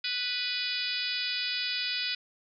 harmonic tone, 493.9 Hz, B4, in tune, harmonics 3 / 4 / 5 / 6 / 7 / 8 / 9 / 10, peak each -40 / -41 / -36 / -39 / -37 / -36 / -38 / -36 dBFS, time 0.04-2.15 s, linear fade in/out 5 ms, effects none

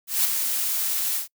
blue noise with ADSR envelope, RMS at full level -19 dBFS, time 0.07-1.28 s, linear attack 180 ms, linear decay 5 ms, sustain -6 dB, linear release 120 ms, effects noise-tail reverb RT60 0.1 s tail -26 dB re dry

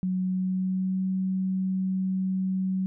sine tone with pitch glide, 185 to 188.34 Hz, F#3 to F#3, 0 to +31 cents, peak -24 dBFS, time 0.03-2.86 s, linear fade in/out 0 ms, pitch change +31 cents, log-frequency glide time 0.2-1.03 s, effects none

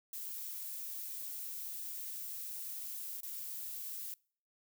violet noise with dropouts, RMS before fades -43 dBFS, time 0.13-4.14 s, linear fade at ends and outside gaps 2 ms, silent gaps 3.206-3.231 s, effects noise-tail reverb RT60 0.5 s tail -26 dB re dry

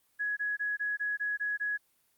sine tone bursts, 1676 Hz, G#6, 15 cents sharp, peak -29 dBFS, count 8, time 0.19-1.777 s, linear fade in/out 20 ms, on 180 ms, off 21 ms, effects white hiss -71 dBFS RMS until 2.17 s + Opus 32 kbps

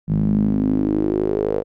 sawtooth tone with band-pass filter sweep, 51.91 Hz, G#1, in tune, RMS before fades -19 dBFS, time 0.07-1.64 s, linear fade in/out 50 ms, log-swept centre 170 to 490 Hz, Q 5.7, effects none

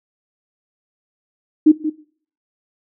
sine tone with echo, 307.6 Hz, D#4, 20 cents flat, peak -5 dBFS, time 1.66-1.72 s, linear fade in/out 10 ms, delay 180 ms, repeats 1, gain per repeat -11 dB, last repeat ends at 1.9 s, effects noise-tail reverb RT60 0.5 s tail -18 dB re dry

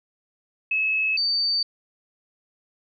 sine tone pair in turn, 2585 / 4591 Hz, E7 / D8, -34 / -40 cents, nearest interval minor seventh, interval 994 cents, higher second, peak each -20 dBFS, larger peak neither, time 0.71-1.17 / 1.17-1.63 s, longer neither, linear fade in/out 5 ms, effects none

